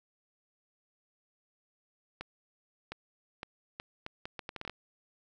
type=accelerating click train; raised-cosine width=0.3 ms; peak=-23 dBFS; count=13; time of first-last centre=2.21-4.697 s; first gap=710 ms; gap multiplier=0.72; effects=none